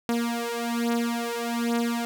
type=beating tone pair; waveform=sawtooth; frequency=234.2 / 235.4 Hz; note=A#3 / A#3; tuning=+8 / +17 cents; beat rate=1.2 Hz; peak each=-24 dBFS; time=0.09-2.05 s; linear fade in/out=0 ms; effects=none